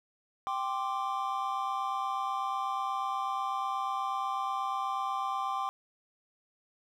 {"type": "chord", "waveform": "triangle", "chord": "G suspended fourth", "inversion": "none", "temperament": "equal", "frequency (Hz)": [784, 1046.5, 1174.7], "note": ["G5", "C6", "D6"], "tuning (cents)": [0, 0, 0], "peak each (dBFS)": -33, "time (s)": [0.47, 5.69], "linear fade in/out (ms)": 0, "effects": []}